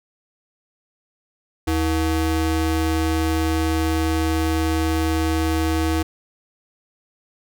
square ring-modulated tone, 200.1 Hz, G3, 36 cents sharp, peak -16 dBFS, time 1.67-6.03 s, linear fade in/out 10 ms, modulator 122 Hz, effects none

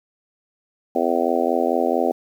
harmonic tone, 84.5 Hz, E2, 43 cents sharp, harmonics 3 / 4 / 5 / 6 / 7 / 8 / 9, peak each -25 / -25 / -25 / -25 / -25 / -25 / -25 dBFS, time 0.95-2.12 s, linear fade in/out 5 ms, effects 8-bit

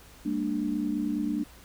sine tone cluster, 201.2 / 230.5 / 295.8 Hz, G3 / A#3 / D4, +45 / -19 / +13 cents, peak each -33 / -31 / -29 dBFS, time 0.25-1.44 s, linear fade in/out 10 ms, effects added 58 Hz sine -54 dBFS peak until 1.64 s + pink hiss -53 dBFS RMS until 1.64 s

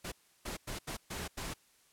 pink noise bursts at uneven times, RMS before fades -40 dBFS, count 6, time 0.04-0.12 / 0.45-0.57 / 0.67-0.79 / 0.87-0.97 / 1.1-1.28 / 1.37-1.54 s, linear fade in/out 10 ms, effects white hiss -67 dBFS RMS until 1.92 s + low-pass 12000 Hz 12 dB/octave

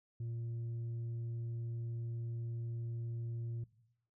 sine tone, 116.54 Hz, A#2, in tune, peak -35 dBFS, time 0.2-3.64 s, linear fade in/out 5 ms, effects noise-tail reverb RT60 0.8 s tail -20 dB re dry + tanh soft clip ceiling -37 dBFS

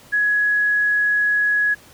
sine tone, 1677 Hz, G#6, 16 cents sharp, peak -15 dBFS, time 0.12-1.75 s, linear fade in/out 20 ms, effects pink hiss -47 dBFS RMS until 1.93 s + high-pass 60 Hz 12 dB/octave

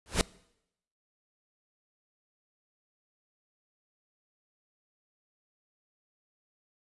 pink noise with exponential growth, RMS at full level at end -20 dBFS, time 0.06-0.21 s, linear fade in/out 0 ms, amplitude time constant 31 ms, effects noise-tail reverb RT60 0.8 s tail -23 dB re dry + resampled to 24000 Hz

